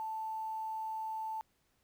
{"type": "tone with quantisation", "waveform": "sine", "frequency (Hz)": 880, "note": "A5", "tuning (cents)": 0, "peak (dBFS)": -36, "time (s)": [0, 1.41], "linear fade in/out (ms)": 0, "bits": 10, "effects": ["pink hiss -75 dBFS RMS until 1.83 s"]}